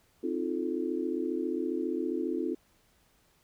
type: chord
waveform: sine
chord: F dominant seventh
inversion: second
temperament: just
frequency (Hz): 261.9 / 314.3 / 349.2 / 436.5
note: C4 / Eb4 / F4 / A4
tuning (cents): +2 / +18 / 0 / -14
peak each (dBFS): -35 / -34 / -33 / -37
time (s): 0.23-2.55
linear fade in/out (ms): 10
effects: pink hiss -67 dBFS RMS until 3.43 s